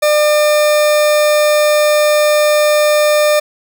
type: tone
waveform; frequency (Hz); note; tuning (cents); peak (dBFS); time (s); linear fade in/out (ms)
40% pulse; 600; D5; +37; -8; 0.02-3.4; 10
effects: none